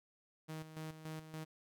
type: tone with tremolo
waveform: sawtooth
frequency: 157.5 Hz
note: D#3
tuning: 21 cents sharp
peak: -39 dBFS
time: 0.48-1.45 s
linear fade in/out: 20 ms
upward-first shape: square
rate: 3.5 Hz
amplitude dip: 65%
effects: none